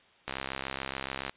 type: click train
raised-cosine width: 0.3 ms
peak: -17 dBFS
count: 69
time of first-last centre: 0.28-1.295 s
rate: 67 Hz
effects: white hiss -61 dBFS RMS until 1.36 s + resampled to 8000 Hz